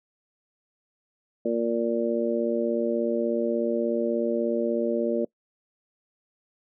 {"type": "harmonic tone", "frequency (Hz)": 116.54, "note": "A#2", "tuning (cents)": 0, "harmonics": [2, 3, 4, 5], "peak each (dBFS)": [-28, -28, -28, -28], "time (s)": [1.45, 5.25], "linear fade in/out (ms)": 5, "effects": ["noise-tail reverb RT60 0.1 s tail -24 dB re dry"]}